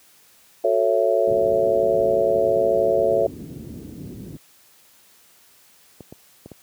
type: chord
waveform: sine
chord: F# minor seventh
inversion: none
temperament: just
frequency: 370 / 444 / 555 / 666 Hz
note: F#4 / A4 / C#5 / E5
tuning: 0 / +16 / +2 / +18 cents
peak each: -25 / -22 / -20 / -21 dBFS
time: 0.64-3.27 s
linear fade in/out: 5 ms
type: low-pass noise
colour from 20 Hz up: white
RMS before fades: -35 dBFS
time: 1.27-4.37 s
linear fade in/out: 5 ms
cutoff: 310 Hz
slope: 24 dB/octave
type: clicks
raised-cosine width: 2 ms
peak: -24 dBFS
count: 4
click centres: 6.007 / 6.125 / 6.46 / 6.517 s
effects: white hiss -54 dBFS RMS until 6.62 s + high-pass 80 Hz 12 dB/octave